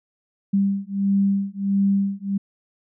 sine beating tone pair, 196.9 / 198.4 Hz, G3 / G3, +8 / +21 cents, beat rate 1.5 Hz, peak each -21 dBFS, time 0.53-2.38 s, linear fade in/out 10 ms, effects none

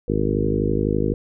harmonic tone with a mistuned harmonic, 51.91 Hz, G#1, in tune, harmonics 1 / 2 / 3 / 4 / 5 / 6 / 7 / 8 / 9, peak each -27 / -27 / -27 / -27 / -27 / -27 / -27 / -27 / -27 dBFS, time 0.08-1.14 s, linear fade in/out 5 ms, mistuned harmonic 2, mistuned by +19 cents, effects none

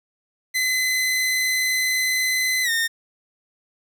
sawtooth tone with pitch glide, 2031 to 1830.4 Hz, B6 to A#6, +48 to -32 cents, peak -16 dBFS, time 0.54-2.88 s, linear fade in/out 20 ms, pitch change -180 cents, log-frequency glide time 2.63-2.7 s, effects 9-bit

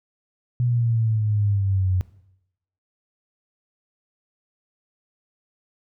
sine exponential sweep, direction down, 123.47 to 90.8 Hz, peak -18 dBFS, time 0.6-2.01 s, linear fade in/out 0 ms, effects noise-tail reverb RT60 0.8 s tail -18 dB re dry

